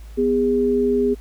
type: tone pair together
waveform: sine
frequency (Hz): 248.8 / 408.3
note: B3 / G#4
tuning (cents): +13 / -29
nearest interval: major sixth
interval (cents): 858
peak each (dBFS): -20 / -17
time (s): 0.17-1.15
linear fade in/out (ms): 20
effects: added 54 Hz sine -35 dBFS peak until 1.2 s + pink hiss -52 dBFS RMS until 1.2 s